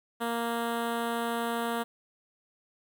10% pulse tone with notch filter, 233.1 Hz, A#3, in tune, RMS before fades -31 dBFS, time 0.2-1.84 s, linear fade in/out 20 ms, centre 5600 Hz, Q 0.98, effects 10-bit

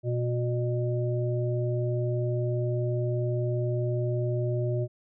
harmonic tone, 121.5 Hz, B2, 28 cents flat, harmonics 1 / 3 / 5, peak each -26 / -32 / -34 dBFS, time 0.03-4.88 s, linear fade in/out 50 ms, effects none

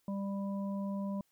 harmonic tone, 197.9 Hz, G3, 17 cents sharp, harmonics 1 / 3 / 5, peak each -34 / -44 / -48 dBFS, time 0.08-1.21 s, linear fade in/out 2 ms, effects white hiss -75 dBFS RMS until 1.31 s

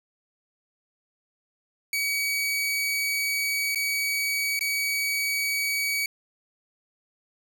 sawtooth tone with dropouts, 2266 Hz, C#7, 37 cents sharp, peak -21 dBFS, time 1.93-6.06 s, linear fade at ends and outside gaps 2 ms, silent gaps 3.748-3.757 / 4.592-4.609 s, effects none

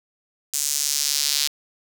square tone with high-pass filter sweep, 72.1 Hz, D2, 31 cents flat, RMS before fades -23 dBFS, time 0.53-1.48 s, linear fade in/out 10 ms, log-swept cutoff 7000 to 4300 Hz, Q 1.9, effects 7-bit

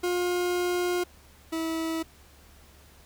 40% pulse tone pair in turn, 355.8 / 324.7 Hz, F4 / E4, +32 / -26 cents, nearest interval major second, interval 158 cents, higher first, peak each -24 / -27 dBFS, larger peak first, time 0.03-1.04 / 1.52-2.03 s, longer first, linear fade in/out 10 ms, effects added 71 Hz sine -55 dBFS peak until 3.05 s + pink hiss -56 dBFS RMS until 3.05 s

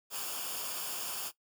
white noise with comb filter, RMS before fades -38 dBFS, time 0.1-1.32 s, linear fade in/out 50 ms, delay 0.5 ms, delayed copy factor -0.7, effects noise-tail reverb RT60 0.1 s tail -17 dB re dry

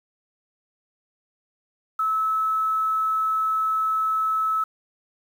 sine tone with quantisation, 1300 Hz, E6, 24 cents flat, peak -20 dBFS, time 1.99-4.64 s, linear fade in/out 5 ms, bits 8, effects none

